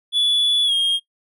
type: tone with pitch glide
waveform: triangle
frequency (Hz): 3431 to 3238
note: A7 to G#7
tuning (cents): -44 to -45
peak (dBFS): -14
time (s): 0.12-1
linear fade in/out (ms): 50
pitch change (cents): -101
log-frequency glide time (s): 0.65-0.73
effects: noise-tail reverb RT60 0.1 s tail -19 dB re dry